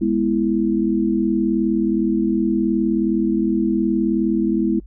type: chord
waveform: sine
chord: E major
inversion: first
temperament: equal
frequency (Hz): 207.7 / 246.9 / 329.6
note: G#3 / B3 / E4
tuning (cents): 0 / 0 / 0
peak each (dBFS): -20 / -22 / -19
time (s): 0.01-4.8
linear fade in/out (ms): 10
effects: noise-tail reverb RT60 0.1 s tail -24 dB re dry + added 50 Hz sine -37 dBFS peak until 4.86 s